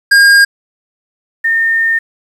square / sine tone pair in turn, 1618 / 1820.9 Hz, G#6 / A#6, -46 / -41 cents, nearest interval major second, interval 205 cents, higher second, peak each -4 / -9 dBFS, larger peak first, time 0.11-0.45 / 1.44-1.99 s, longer second, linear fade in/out 10 ms, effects low-pass 9000 Hz 12 dB/octave + 7-bit

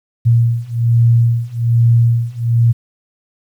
sine beating tone pair, 116.54 / 117.74 Hz, A#2 / A#2, 0 / +18 cents, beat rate 1.2 Hz, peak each -13 / -12 dBFS, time 0.25-2.73 s, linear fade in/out 20 ms, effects 8-bit

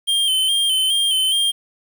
square tone with vibrato, 3133 Hz, G7, 2 cents flat, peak -16 dBFS, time 0.07-1.52 s, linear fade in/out 20 ms, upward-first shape square, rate 2.4 Hz, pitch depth 38 cents each way, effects 8-bit

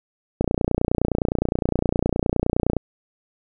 click train, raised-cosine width 2 ms, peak -6 dBFS, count 71, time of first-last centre 0.41-2.767 s, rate 29.7 Hz, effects none

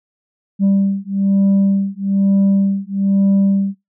sine beating tone pair, 196 / 197.1 Hz, G3 / G3, 0 / +10 cents, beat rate 1.1 Hz, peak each -13 dBFS, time 0.59-3.75 s, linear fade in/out 50 ms, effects noise-tail reverb RT60 0.2 s tail -23 dB re dry + tanh soft clip ceiling -9 dBFS

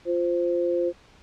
sine tone pair together, 348.5 / 521.5 Hz, F4 / C5, -4 / -6 cents, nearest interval perfect fifth, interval 698 cents, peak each -24 dBFS, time 0.05-0.93 s, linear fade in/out 50 ms, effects pink hiss -54 dBFS RMS until 1.22 s + low-pass 5000 Hz 12 dB/octave

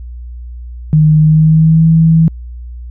sine tone with pitch glide, 154.4 to 162.45 Hz, D#3 to E3, -13 to -25 cents, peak -4 dBFS, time 0.93-2.28 s, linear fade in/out 0 ms, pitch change +88 cents, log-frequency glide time 1.19-1.86 s, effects added 60 Hz sine -24 dBFS peak until 2.9 s

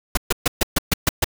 pink noise bursts, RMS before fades -17 dBFS, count 8, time 0.15-1.244 s, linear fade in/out 5 ms, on 23 ms, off 130 ms, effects none

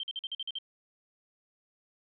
sine tone bursts, 3139 Hz, G7, 2 cents sharp, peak -33 dBFS, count 8, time 0-0.586 s, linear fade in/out 2 ms, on 33 ms, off 46 ms, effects none

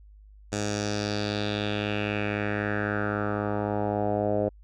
10% pulse tone with low-pass filter sweep, 103.83 Hz, G#2, in tune, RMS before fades -28 dBFS, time 0.52-4.49 s, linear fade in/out 5 ms, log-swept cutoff 7100 to 580 Hz, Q 3.4, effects added 51 Hz sine -48 dBFS peak until 4.63 s

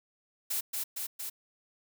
blue noise with echo, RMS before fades -32 dBFS, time 0.5-0.61 s, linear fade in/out 10 ms, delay 230 ms, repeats 3, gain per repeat -2 dB, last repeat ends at 1.3 s, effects none

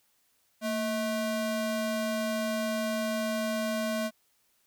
square ring-modulated tone, 433.4 Hz, A4, 26 cents flat, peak -26 dBFS, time 0.61-4.11 s, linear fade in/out 50 ms, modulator 207 Hz, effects white hiss -70 dBFS RMS until 4.66 s

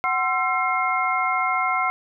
sine tone cluster, 744 / 1050 / 1343 / 2135 Hz, F#5 / C6 / E6 / C7, +9 / +6 / +32 / +34 cents, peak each -25 dBFS, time 0.04-1.9 s, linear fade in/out 0 ms, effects none

